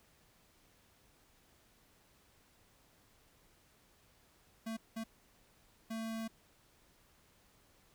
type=tone bursts at uneven times; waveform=square; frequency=224.2 Hz; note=A3; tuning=33 cents sharp; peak=-39 dBFS; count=3; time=4.66-4.77 / 4.96-5.04 / 5.9-6.28 s; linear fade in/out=10 ms; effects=pink hiss -68 dBFS RMS until 7.94 s